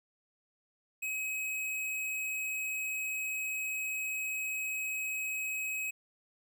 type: tone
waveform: square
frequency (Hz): 2545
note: D#7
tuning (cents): +39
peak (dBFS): -34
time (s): 1.02-5.91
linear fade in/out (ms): 10
effects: none